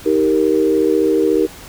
sine chord, Eb major, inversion none, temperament equal with one note detuned, 315.5 / 392 / 466.2 Hz, Eb4 / G4 / Bb4, +24 / 0 / 0 cents, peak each -16 dBFS, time 0.05-1.47 s, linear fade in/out 20 ms, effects pink hiss -37 dBFS RMS until 1.68 s

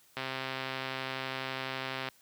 click train, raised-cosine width 0.3 ms, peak -19 dBFS, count 254, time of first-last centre 0.17-2.087 s, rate 132 Hz, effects white hiss -63 dBFS RMS until 2.21 s + high-pass 80 Hz 12 dB/octave

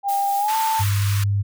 sine tone with pitch glide, 799 to 886.5 Hz, G5 to A5, +33 to +13 cents, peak -18 dBFS, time 0.03-0.84 s, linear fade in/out 50 ms, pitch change +180 cents, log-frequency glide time 0.39-0.55 s
blue noise with tremolo, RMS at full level -32 dBFS, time 0.08-0.9 s, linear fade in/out 10 ms, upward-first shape triangle, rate 4.3 Hz, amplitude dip 30%
pink high-pass noise, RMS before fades -31 dBFS, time 0.48-1.24 s, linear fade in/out 5 ms, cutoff 1000 Hz, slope 96 dB/octave
sine tone, 100.7 Hz, G2, 47 cents sharp, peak -17 dBFS, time 0.79-1.43 s, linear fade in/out 20 ms
effects none

